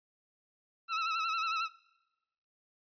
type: tone with vibrato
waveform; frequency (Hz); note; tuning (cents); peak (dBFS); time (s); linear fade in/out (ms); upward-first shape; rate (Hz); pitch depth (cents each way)
sawtooth; 1318.5; E6; 0; -27; 0.88-1.69; 50; sine; 11; 58
effects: noise-tail reverb RT60 1.0 s tail -22 dB re dry + resampled to 11025 Hz